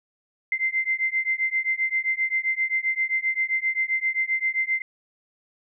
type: beating tone pair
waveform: sine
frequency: 2077 / 2084.6 Hz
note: C7 / C7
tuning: -13 / -7 cents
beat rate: 7.6 Hz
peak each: -25 dBFS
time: 0.52-4.82 s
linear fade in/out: 2 ms
effects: none